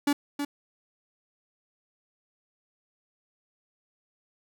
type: tone with echo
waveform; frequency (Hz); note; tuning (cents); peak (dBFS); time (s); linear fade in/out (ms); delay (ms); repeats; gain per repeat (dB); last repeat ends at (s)
45% pulse; 287.1; D4; -39; -21; 0.07-0.13; 5; 320; 1; -7; 0.45
effects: none